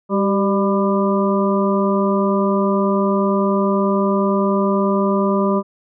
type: harmonic tone with a mistuned harmonic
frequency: 199 Hz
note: G3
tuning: 26 cents sharp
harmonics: 1 / 2 / 3 / 5 / 6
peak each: -17 / -20 / -22 / -24 / -25 dBFS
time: 0.09-5.63 s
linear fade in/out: 50 ms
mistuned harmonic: 2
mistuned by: -44 cents
effects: none